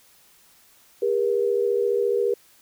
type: tone pair together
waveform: sine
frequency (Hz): 403.2 / 477.7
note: G4 / A#4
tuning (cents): +49 / +42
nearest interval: minor third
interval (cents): 293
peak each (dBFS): -22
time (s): 1.02-2.34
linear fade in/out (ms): 5
effects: white hiss -56 dBFS RMS until 2.61 s